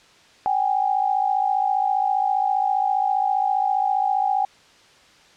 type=tone pair together; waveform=sine; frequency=765 / 820 Hz; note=G5 / G#5; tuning=-42 / -22 cents; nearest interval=minor second; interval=120 cents; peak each=-21 / -21 dBFS; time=0.46-4.45 s; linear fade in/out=0 ms; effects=white hiss -52 dBFS RMS until 5.36 s + low-pass 5000 Hz 12 dB/octave